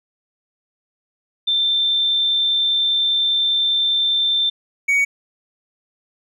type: tone pair in turn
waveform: sine / triangle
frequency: 3565 / 2246 Hz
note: A7 / C#7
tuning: +22 / +22 cents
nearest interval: minor sixth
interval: 800 cents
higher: first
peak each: -15 / -12 dBFS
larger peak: second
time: 1.47-4.5 / 4.88-5.05 s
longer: first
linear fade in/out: 10 ms
effects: none